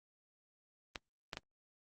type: clicks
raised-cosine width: 0.2 ms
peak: -22 dBFS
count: 3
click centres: 0.958 / 1.332 / 1.371 s
effects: Opus 32 kbps